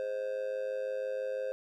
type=tone with amplitude modulation; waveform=triangle; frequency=523.3 Hz; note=C5; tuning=in tune; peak=-27 dBFS; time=0-1.52 s; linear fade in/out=0 ms; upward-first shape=sine; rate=106 Hz; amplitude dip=75%; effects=none